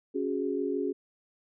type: chord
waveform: sine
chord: C# suspended fourth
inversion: none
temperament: just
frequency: 277.2 / 369.6 / 415.8 Hz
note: C#4 / F#4 / G#4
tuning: 0 / -2 / +2 cents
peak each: -32 dBFS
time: 0.14-0.93 s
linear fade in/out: 20 ms
effects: none